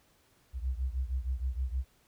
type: beating tone pair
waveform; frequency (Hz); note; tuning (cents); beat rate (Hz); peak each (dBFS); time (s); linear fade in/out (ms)
sine; 62.1 / 68.5; B1 / C#2; +10 / -20; 6.4; -32 / -35; 0.53-1.85; 50
effects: pink hiss -67 dBFS RMS until 2.07 s